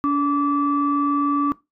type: tone pair together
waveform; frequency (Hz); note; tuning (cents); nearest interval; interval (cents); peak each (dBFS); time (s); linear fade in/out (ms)
sine; 286.2 / 1159; D4 / D6; -45 / -23; 2 octaves; 2422; -18 / -20; 0.04-1.52; 0
effects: noise-tail reverb RT60 0.2 s tail -19 dB re dry + tanh soft clip ceiling -10 dBFS